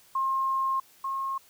sine tone pair in turn, 1067 / 1077.5 Hz, C6 / C#6, +34 / -49 cents, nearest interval unison, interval 17 cents, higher second, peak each -24 / -28 dBFS, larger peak first, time 0.15-0.8 / 1.04-1.38 s, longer first, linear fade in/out 5 ms, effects white hiss -58 dBFS RMS until 1.49 s

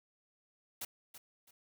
white noise with echo, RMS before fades -41 dBFS, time 0.81-0.85 s, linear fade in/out 5 ms, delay 330 ms, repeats 2, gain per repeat -11 dB, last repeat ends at 1.51 s, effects none

